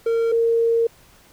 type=tone pair in turn; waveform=triangle / sine; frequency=459.2 / 460.8 Hz; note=A#4 / A#4; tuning=-26 / -20 cents; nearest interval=unison; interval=6 cents; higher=second; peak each=-15 dBFS; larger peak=neither; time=0.06-0.32 / 0.32-0.87 s; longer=second; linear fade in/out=5 ms; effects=pink hiss -52 dBFS RMS until 1.32 s